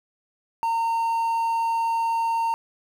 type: tone with quantisation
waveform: triangle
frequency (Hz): 916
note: A#5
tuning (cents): -31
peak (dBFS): -19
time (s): 0.63-2.54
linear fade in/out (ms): 0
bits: 8
effects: none